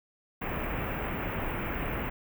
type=band-stop noise; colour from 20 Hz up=pink; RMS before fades=-33 dBFS; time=0.41-2.1 s; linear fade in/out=10 ms; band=2700 to 16000 Hz; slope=48 dB/octave; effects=none